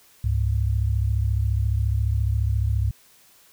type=tone pair together; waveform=sine; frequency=69.1 / 103.53 Hz; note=C#2 / G#2; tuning=-5 / -5 cents; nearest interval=perfect fifth; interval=700 cents; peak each=-22 dBFS; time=0.24-2.91 s; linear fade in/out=5 ms; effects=white hiss -55 dBFS RMS until 3.52 s